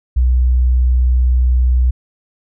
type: tone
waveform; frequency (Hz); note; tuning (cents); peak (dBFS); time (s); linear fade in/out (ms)
sine; 62.3; B1; +16; -9; 0.16-1.91; 10
effects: none